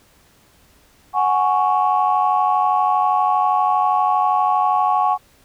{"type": "chord", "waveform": "sine", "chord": "F# suspended second", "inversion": "none", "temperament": "just", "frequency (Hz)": [740, 832.5, 1110], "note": ["F#5", "G#5", "C#6"], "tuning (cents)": [0, 4, 2], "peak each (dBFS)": -18, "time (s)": [1.13, 5.18], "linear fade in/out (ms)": 50, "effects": ["tanh soft clip ceiling -6 dBFS", "pink hiss -54 dBFS RMS until 5.44 s"]}